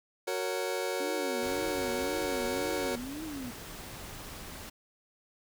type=chord; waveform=sawtooth; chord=F# major; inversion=none; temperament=just; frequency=370 / 462.5 / 555 Hz; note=F#4 / A#4 / C#5; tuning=0 / -14 / +2 cents; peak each=-31 dBFS; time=0.27-2.96 s; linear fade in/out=10 ms
type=tone with vibrato; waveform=sine; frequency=277.2 Hz; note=C#4; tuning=in tune; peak=-37 dBFS; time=1-3.51 s; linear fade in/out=5 ms; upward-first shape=triangle; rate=1.9 Hz; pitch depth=270 cents each way
type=noise; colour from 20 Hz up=pink; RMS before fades=-44 dBFS; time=1.42-4.7 s; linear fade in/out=10 ms
effects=none